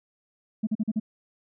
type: tone bursts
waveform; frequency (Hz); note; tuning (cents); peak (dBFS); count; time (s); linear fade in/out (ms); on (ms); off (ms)
sine; 216.8; A3; -25; -21; 5; 0.63-0.999; 10; 41; 41
effects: tanh soft clip ceiling -19 dBFS